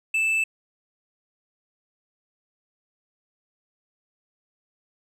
sine tone with tanh clipping, 2637 Hz, E7, in tune, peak -21 dBFS, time 0.14-0.44 s, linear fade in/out 5 ms, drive 5 dB, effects none

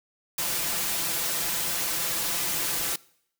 white noise with comb filter, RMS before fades -28 dBFS, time 0.38-2.96 s, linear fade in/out 5 ms, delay 5.9 ms, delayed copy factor +0.65, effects noise-tail reverb RT60 0.7 s tail -23 dB re dry

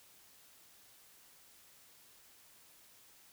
silence, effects white hiss -62 dBFS RMS until 3.32 s

